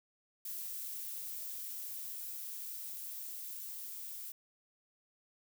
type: noise with level ramp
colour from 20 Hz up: violet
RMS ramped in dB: -42 to -45 dBFS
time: 0.45-4.32 s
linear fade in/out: 5 ms
effects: none